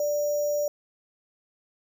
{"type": "tone with sample-and-hold", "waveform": "sine", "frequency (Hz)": 587.3, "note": "D5", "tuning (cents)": 0, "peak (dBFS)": -23, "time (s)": [0, 0.68], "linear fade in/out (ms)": 2, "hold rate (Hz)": 6300, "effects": []}